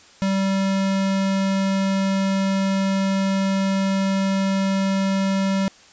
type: tone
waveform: square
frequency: 193.8 Hz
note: G3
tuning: 20 cents flat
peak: -19 dBFS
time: 0.22-5.68 s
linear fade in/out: 0 ms
effects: white hiss -49 dBFS RMS until 5.92 s + resampled to 16000 Hz